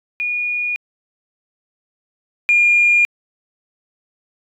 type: tone pair in turn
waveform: sine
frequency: 2444 / 2415 Hz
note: D#7 / D7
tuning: -32 / +48 cents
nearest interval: unison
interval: 20 cents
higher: first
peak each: -18 / -9 dBFS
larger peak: second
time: 0.2-0.76 / 2.49-3.05 s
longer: neither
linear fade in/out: 0 ms
effects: tanh soft clip ceiling -5 dBFS